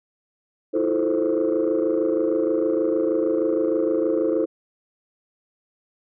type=chord; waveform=sine; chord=F major seventh; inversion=third; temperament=equal with one note detuned; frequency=322.8 / 349.2 / 440 / 523.3 Hz; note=E4 / F4 / A4 / C5; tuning=-36 / 0 / 0 / 0 cents; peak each=-22 / -25 / -23 / -23 dBFS; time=0.73-4.46 s; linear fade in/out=20 ms; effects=tanh soft clip ceiling -13 dBFS